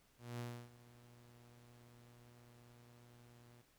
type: tone with ADSR envelope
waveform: sawtooth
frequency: 119.9 Hz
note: A#2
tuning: 49 cents sharp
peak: -38 dBFS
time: 0.18-3.62 s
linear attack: 210 ms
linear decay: 300 ms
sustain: -19 dB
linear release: 9 ms
effects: pink hiss -72 dBFS RMS until 3.78 s